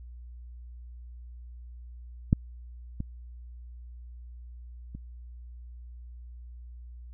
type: clicks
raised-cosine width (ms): 5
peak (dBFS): -7 / -20 / -27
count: 3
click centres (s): 2.329 / 3.004 / 4.95
effects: added 60 Hz sine -42 dBFS peak until 7.13 s